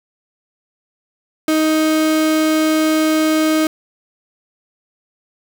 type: tone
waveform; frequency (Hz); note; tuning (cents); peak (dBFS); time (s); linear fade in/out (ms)
35% pulse; 313.1; D#4; +11; -11; 1.48-3.67; 2
effects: none